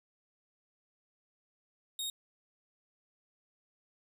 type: tone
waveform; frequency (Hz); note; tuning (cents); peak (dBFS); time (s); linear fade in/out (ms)
sawtooth; 3729; A#7; 0; -32; 1.99-2.1; 2
effects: none